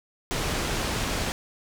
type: low-pass noise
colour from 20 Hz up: pink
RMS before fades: -28 dBFS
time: 0.31-1.32 s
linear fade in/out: 0 ms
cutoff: 8100 Hz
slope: 12 dB/octave
effects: none